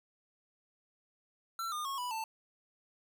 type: tone with pitch steps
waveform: square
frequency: 1347 / 1214 / 1094.1 / 986.1 / 888.7 Hz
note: E6 / D#6 / C#6 / B5 / A5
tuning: +37 / -43 / -23 / -3 / +17 cents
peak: -36 dBFS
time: 1.59-2.24 s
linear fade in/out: 2 ms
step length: 130 ms
effects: none